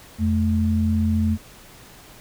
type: tone pair together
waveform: sine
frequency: 86.34 / 217.8 Hz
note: F2 / A3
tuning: -19 / -17 cents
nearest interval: octave + major third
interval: 1602 cents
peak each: -20 dBFS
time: 0.18-1.38 s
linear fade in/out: 50 ms
effects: pink hiss -46 dBFS RMS until 2.2 s